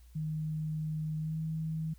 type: tone with pitch glide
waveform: sine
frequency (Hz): 155.56 to 159.01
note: D#3 to D#3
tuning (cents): 0 to +38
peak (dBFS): -32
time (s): 0.15-1.94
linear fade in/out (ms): 10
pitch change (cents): +38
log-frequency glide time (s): 1.18-1.38
effects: added 60 Hz sine -53 dBFS peak until 1.98 s + white hiss -68 dBFS RMS until 1.98 s